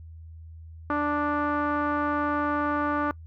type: tone with low-pass filter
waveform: sawtooth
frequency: 293.7 Hz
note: D4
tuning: in tune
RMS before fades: -26 dBFS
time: 0.9-3.11 s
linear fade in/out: 0 ms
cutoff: 1300 Hz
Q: 4.4
effects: noise-tail reverb RT60 0.1 s tail -23 dB re dry + added 81 Hz sine -41 dBFS peak until 3.26 s